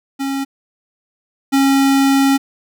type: tone pair in turn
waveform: square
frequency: 273.2 / 273.2 Hz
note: C#4 / C#4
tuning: -25 / -25 cents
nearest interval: unison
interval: 0 cents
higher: neither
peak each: -19 / -11 dBFS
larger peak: second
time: 0.19-0.45 / 1.52-2.38 s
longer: second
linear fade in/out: 20 ms
effects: none